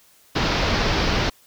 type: low-pass noise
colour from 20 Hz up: pink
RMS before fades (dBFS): -21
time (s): 0.35-1.3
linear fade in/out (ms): 10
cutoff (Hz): 5500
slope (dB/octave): 48
effects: white hiss -55 dBFS RMS until 1.46 s